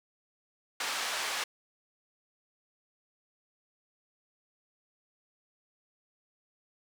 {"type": "band-pass noise", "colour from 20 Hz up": "pink", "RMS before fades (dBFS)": -34, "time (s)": [0.8, 1.44], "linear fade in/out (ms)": 5, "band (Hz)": [930, 7400], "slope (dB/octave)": 12, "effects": []}